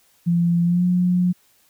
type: tone with pitch glide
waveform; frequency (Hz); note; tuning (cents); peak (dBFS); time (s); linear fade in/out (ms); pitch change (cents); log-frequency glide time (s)
sine; 171.4 to 179.3; F3 to F3; -32 to +46; -15; 0.26-1.33; 20; +78; 0.64-0.84
effects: white hiss -59 dBFS RMS until 1.69 s